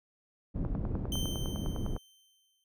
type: low-pass noise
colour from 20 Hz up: pink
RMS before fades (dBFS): -34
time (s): 0.54-1.98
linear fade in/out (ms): 20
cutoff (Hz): 270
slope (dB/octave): 12
type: click train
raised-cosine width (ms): 1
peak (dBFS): -26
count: 14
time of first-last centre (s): 0.65-1.964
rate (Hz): 9.89
type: tone with exponential decay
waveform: sawtooth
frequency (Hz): 3104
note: G7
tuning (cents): -18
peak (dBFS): -31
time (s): 1.12-2.64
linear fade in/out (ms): 2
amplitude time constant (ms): 330
effects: none